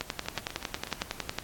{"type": "two click trains", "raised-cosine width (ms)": 0.2, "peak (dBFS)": [-21, -12], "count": [6, 16], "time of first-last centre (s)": [[0.26, 0.872], [0.01, 1.386]], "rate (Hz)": [8.17, 10.9], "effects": ["pink hiss -47 dBFS RMS until 1.43 s", "AAC 64 kbps"]}